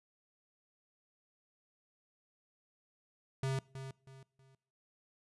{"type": "tone with echo", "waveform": "square", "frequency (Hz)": 133.8, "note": "C3", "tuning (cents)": 39, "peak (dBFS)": -33, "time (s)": [3.43, 3.59], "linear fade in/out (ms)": 2, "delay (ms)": 320, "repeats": 3, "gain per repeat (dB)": -10, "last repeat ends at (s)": 4.55, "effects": ["noise-tail reverb RT60 0.5 s tail -22 dB re dry", "resampled to 24000 Hz"]}